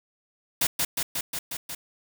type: noise with echo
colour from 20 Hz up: white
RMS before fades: -23 dBFS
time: 0.61-0.67 s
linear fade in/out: 5 ms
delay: 180 ms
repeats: 6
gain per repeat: -2 dB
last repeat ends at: 1.75 s
effects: none